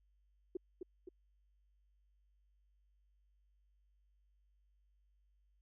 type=tone with echo; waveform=sine; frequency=363 Hz; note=F#4; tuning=33 cents flat; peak=-36 dBFS; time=0.55-0.57 s; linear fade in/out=5 ms; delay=260 ms; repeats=2; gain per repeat=-5 dB; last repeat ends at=1.09 s; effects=added 50 Hz sine -70 dBFS peak until 5.61 s